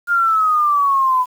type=exponential sweep; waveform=sine; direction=down; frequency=1421 to 996 Hz; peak=-12 dBFS; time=0.07-1.26 s; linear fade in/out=50 ms; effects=7-bit